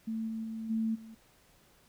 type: tone with level steps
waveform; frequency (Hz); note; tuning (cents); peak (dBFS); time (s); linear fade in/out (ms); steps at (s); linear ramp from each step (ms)
sine; 222.8; A3; +22; -32 / -34 / -36 / -28 / -46; 0.07-1.15; 10; 0.27 / 0.43 / 0.69 / 0.94; 20
effects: pink hiss -64 dBFS RMS until 1.88 s